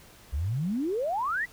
sine exponential sweep, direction up, 63 to 2033 Hz, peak -26 dBFS, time 0.32-1.46 s, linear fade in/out 20 ms, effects pink hiss -53 dBFS RMS until 1.52 s

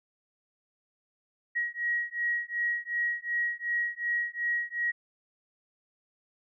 sine beating tone pair, 1899 / 1901.7 Hz, A#6 / A#6, +32 / +34 cents, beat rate 2.7 Hz, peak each -31 dBFS, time 1.55-4.92 s, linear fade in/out 20 ms, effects none

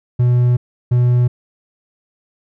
triangle tone bursts at uneven times, 122.8 Hz, B2, 9 cents flat, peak -8 dBFS, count 2, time 0.19-0.57 / 0.91-1.28 s, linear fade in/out 10 ms, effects none

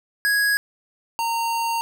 square tone pair in turn, 1661.2 / 921.6 Hz, G#6 / A#5, 0 / -20 cents, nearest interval minor seventh, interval 1020 cents, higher first, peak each -18 / -22 dBFS, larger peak first, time 0.25-0.57 / 1.19-1.81 s, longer second, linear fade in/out 0 ms, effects none

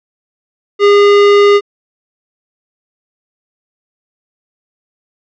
sine tone with hard clipping, 407.1 Hz, G#4, 35 cents flat, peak -6 dBFS, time 0.79-1.61 s, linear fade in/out 50 ms, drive 18 dB, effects low-pass 5000 Hz 12 dB/octave

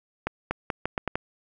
accelerating click train, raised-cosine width 0.5 ms, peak -11 dBFS, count 7, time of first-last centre 0.27-1.155 s, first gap 240 ms, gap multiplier 0.8, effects none

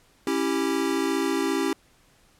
square chord, C# diminished, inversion none, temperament equal with one note detuned, 275.1 / 329.6 / 392 Hz, C#4 / E4 / G4, -13 / 0 / 0 cents, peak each -28 dBFS, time 0.27-1.73 s, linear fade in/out 2 ms, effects pink hiss -60 dBFS RMS until 2.39 s + low-pass 12000 Hz 12 dB/octave

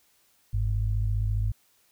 sine tone pair together, 49 / 103.83 Hz, G1 / G#2, 0 / 0 cents, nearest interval octave + minor second, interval 1300 cents, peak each -26 dBFS, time 0.53-1.52 s, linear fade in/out 10 ms, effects white hiss -65 dBFS RMS until 1.91 s

